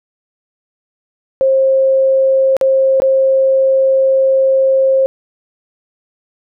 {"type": "tone with dropouts", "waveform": "sine", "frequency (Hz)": 533, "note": "C5", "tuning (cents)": 32, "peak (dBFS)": -8, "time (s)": [1.41, 5.06], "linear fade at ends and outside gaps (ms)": 0, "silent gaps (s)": [[2.567, 2.612], [3.001, 3.02]], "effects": []}